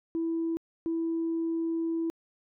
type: tone bursts at uneven times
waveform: sine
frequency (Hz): 329.6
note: E4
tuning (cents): 0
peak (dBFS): -26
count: 2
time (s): 0.15-0.57 / 0.86-2.1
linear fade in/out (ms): 0
effects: tanh soft clip ceiling -23 dBFS